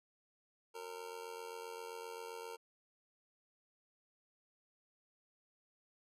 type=tone with amplitude modulation; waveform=25% pulse; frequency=459 Hz; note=A#4; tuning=27 cents flat; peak=-38 dBFS; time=0.74-2.57 s; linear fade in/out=20 ms; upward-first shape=sine; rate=87.6 Hz; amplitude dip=75%; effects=resampled to 32000 Hz